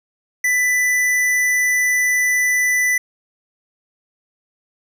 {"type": "tone with tanh clipping", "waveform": "sine", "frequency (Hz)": 1989, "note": "B6", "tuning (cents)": 12, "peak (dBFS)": -16, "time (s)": [0.44, 2.98], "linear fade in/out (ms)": 5, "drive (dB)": 17, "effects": []}